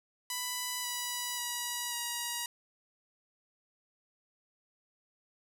5% pulse tone with pitch steps, 992 / 979.5 / 967.1 / 954.9 Hz, B5 / B5 / B5 / A#5, +7 / -15 / -37 / +41 cents, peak -22 dBFS, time 0.3-2.46 s, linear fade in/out 2 ms, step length 540 ms, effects none

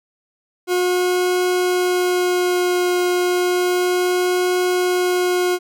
40% pulse tone with vibrato, 360.2 Hz, F#4, 46 cents flat, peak -15 dBFS, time 0.67-5.59 s, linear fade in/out 50 ms, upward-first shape triangle, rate 0.32 Hz, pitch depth 11 cents each way, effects none

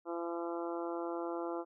harmonic tone, 170 Hz, F3, 46 cents flat, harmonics 2 / 3 / 4 / 5 / 6 / 7 / 8, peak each -38 / -42 / -44 / -46 / -48 / -49 / -50 dBFS, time 0.05-1.65 s, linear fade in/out 50 ms, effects none

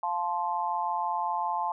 sine chord, F major, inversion none, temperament just, 698.5 / 873.1 / 1047.7 Hz, F5 / A5 / C6, 0 / -14 / +2 cents, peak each -34 / -29 / -32 dBFS, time 0.03-1.72 s, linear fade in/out 2 ms, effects none

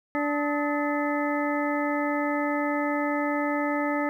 harmonic tone with a mistuned harmonic, 291.7 Hz, D4, 12 cents flat, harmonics 1 / 2 / 3 / 4 / 6 / 7, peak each -27 / -30 / -32 / -33 / -35 / -35 dBFS, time 0.15-4.09 s, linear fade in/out 0 ms, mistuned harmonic 4, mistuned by +150 cents, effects 10-bit

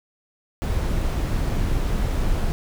brown noise, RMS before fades -22 dBFS, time 0.62-2.52 s, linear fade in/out 0 ms, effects none

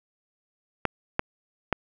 clicks, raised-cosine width 0.5 ms, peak -7 dBFS, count 3, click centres 0.853 / 1.194 / 1.727 s, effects none

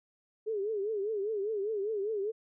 sine tone with vibrato, 416.9 Hz, G#4, 7 cents sharp, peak -30 dBFS, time 0.46-2.32 s, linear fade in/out 20 ms, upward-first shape triangle, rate 5 Hz, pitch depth 150 cents each way, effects none

